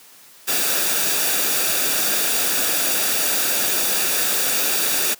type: noise with comb filter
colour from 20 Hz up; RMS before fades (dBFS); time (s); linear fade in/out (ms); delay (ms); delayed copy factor
white; -20; 0.47-5.15; 20; 0.96; -0.5
effects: white hiss -47 dBFS RMS until 5.19 s + high-pass 150 Hz 12 dB/octave